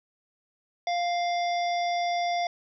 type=harmonic tone; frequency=698.5 Hz; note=F5; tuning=in tune; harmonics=1 / 3 / 5 / 7 / 8; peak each=-25 / -35 / -39 / -42 / -43 dBFS; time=0.87-2.47 s; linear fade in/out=2 ms; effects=none